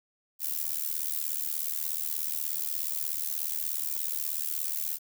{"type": "noise with amplitude modulation", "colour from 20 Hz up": "violet", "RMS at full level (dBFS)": -28, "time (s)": [0.39, 4.99], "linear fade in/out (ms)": 50, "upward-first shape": "sine", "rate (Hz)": 76.7, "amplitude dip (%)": 95, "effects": []}